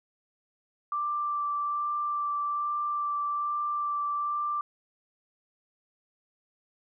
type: tone with vibrato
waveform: sine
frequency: 1174.7 Hz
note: D6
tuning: in tune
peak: -27 dBFS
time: 0.92-4.61 s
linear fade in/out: 2 ms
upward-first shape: sine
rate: 1.2 Hz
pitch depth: 10 cents each way
effects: none

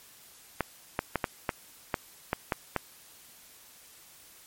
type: clicks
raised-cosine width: 0.5 ms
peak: -11 dBFS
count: 9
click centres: 0.607 / 0.991 / 1.157 / 1.242 / 1.492 / 1.942 / 2.331 / 2.522 / 2.763 s
effects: white hiss -54 dBFS RMS until 4.46 s + MP3 64 kbps

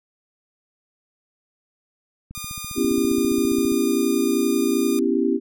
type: click train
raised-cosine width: 5 ms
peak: -25 dBFS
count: 22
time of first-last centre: 2.31-3.719 s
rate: 14.9 Hz
type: tone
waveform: 5% pulse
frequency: 1215 Hz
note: D#6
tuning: 42 cents flat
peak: -19 dBFS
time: 2.35-4.99 s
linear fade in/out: 0 ms
type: chord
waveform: sine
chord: C# half-diminished seventh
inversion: third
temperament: equal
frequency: 246.9 / 277.2 / 329.6 / 392 Hz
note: B3 / C#4 / E4 / G4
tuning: 0 / 0 / 0 / 0 cents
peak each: -23 dBFS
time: 2.75-5.4 s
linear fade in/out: 50 ms
effects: none

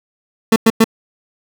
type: tone bursts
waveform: 30% pulse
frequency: 223.9 Hz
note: A3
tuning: 30 cents sharp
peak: -4 dBFS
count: 3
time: 0.52-0.843 s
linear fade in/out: 5 ms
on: 41 ms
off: 100 ms
effects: none

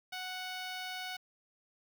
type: tone with notch filter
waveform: 10% pulse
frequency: 740 Hz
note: F#5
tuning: in tune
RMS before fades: -41 dBFS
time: 0.12-1.17 s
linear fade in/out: 10 ms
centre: 11000 Hz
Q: 1.8
effects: 10-bit

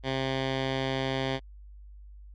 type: tone with low-pass filter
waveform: 10% pulse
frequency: 133 Hz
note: C3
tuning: 29 cents sharp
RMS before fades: -30 dBFS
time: 0.03-1.4 s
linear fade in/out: 50 ms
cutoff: 3500 Hz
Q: 2
effects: added 50 Hz sine -45 dBFS peak until 2.34 s

